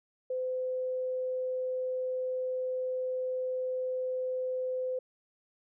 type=tone; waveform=sine; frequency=511 Hz; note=C5; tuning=41 cents flat; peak=-30 dBFS; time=0.3-4.99 s; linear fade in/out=5 ms; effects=none